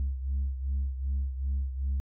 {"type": "beating tone pair", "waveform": "sine", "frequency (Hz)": [67, 69.6], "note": ["C2", "C#2"], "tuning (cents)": [42, 8], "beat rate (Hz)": 2.6, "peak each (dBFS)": [-27, -33], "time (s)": [0, 2], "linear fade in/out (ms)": 0, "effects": ["tanh soft clip ceiling -24 dBFS"]}